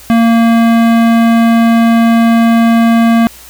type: tone with hard clipping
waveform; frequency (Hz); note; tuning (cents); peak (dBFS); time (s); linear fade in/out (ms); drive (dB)
sine; 230; A#3; -23; -7; 0.1-3.27; 0; 18
effects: added 60 Hz sine -42 dBFS peak until 3.49 s + white hiss -35 dBFS RMS until 3.49 s